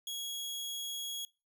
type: tone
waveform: sawtooth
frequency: 3322 Hz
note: G#7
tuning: in tune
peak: -34 dBFS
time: 0.07-1.25 s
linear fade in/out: 2 ms
effects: noise-tail reverb RT60 0.3 s tail -22 dB re dry